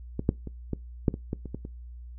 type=clicks; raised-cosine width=3 ms; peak=-16 / -8 / -24 / -16 / -8 / -20 / -16 / -25 / -20 / -25 dBFS; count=10; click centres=0.194 / 0.291 / 0.473 / 0.733 / 1.082 / 1.141 / 1.331 / 1.457 / 1.546 / 1.651 s; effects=noise-tail reverb RT60 0.2 s tail -22 dB re dry + added 60 Hz sine -40 dBFS peak until 2.18 s